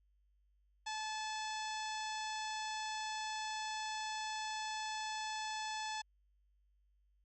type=harmonic tone; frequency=866 Hz; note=A5; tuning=28 cents flat; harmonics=1 / 2 / 3 / 4 / 5 / 6 / 7 / 8 / 9; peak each=-41 / -47 / -50 / -49 / -52 / -51 / -54 / -56 / -55 dBFS; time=0.86-6.02 s; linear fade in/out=10 ms; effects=added 50 Hz sine -70 dBFS peak until 7.24 s